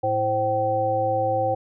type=harmonic tone with a mistuned harmonic; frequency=110 Hz; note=A2; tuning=in tune; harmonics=1 / 3 / 5 / 7; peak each=-30 / -33 / -23 / -23 dBFS; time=0.03-1.55 s; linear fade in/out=10 ms; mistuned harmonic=5; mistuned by=-75 cents; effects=none